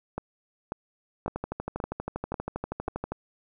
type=two click trains; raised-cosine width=1 ms; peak=-17 / -17 dBFS; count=6 / 24; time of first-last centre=0.18-2.883 / 1.28-3.12 s; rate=1.85 / 12.5 Hz; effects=none